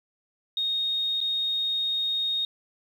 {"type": "tone with dropouts", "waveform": "sine", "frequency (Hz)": 3718, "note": "A#7", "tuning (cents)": -5, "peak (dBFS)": -24, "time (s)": [0.57, 2.45], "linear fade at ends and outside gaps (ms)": 2, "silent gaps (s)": [1.205, 1.212], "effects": ["9-bit"]}